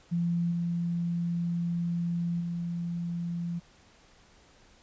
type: tone with level steps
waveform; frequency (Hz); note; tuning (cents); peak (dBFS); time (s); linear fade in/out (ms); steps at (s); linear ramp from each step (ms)
sine; 171.3; F3; -33; -25 / -27 / -30; 0.11-3.6; 20; 0.51 / 2.4; 10
effects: pink hiss -59 dBFS RMS until 4.82 s + resampled to 16000 Hz